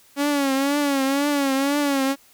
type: tone with vibrato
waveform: sawtooth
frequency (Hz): 279.4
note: C#4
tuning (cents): +14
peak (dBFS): -15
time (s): 0.16-2.16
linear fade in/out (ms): 50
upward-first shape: triangle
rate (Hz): 2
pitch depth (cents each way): 90
effects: white hiss -54 dBFS RMS until 2.33 s